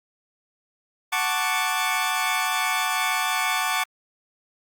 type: chord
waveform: 20% pulse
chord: D major seventh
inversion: first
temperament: equal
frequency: 740 / 880 / 1108.7 / 1174.7 Hz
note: F#5 / A5 / C#6 / D6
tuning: 0 / 0 / 0 / 0 cents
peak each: -23 dBFS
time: 1.12-3.84 s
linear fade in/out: 10 ms
effects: Opus 48 kbps